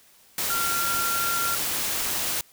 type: tone in noise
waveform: sine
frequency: 1379 Hz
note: F6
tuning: 22 cents flat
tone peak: -26 dBFS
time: 0.5-1.55 s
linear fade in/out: 2 ms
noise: white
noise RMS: -27 dBFS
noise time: 0.38-2.41 s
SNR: -2 dB
effects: white hiss -56 dBFS RMS until 2.52 s